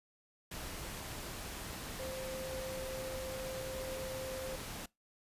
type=tone in noise; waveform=sine; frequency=523.3 Hz; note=C5; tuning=in tune; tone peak=-41 dBFS; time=1.99-4.56 s; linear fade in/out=5 ms; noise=pink; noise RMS=-44 dBFS; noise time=0.51-4.86 s; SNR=0 dB; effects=noise-tail reverb RT60 0.2 s tail -23 dB re dry + resampled to 32000 Hz